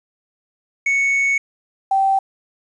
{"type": "tone pair in turn", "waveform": ["triangle", "sine"], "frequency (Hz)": [2217, 777.1], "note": ["C#7", "G5"], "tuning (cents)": [0, -15], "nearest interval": "octave + tritone", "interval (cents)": 1815, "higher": "first", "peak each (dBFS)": -13, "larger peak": "neither", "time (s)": [[0.86, 1.38], [1.91, 2.19]], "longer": "first", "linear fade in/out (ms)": 5, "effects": ["resampled to 22050 Hz", "8-bit"]}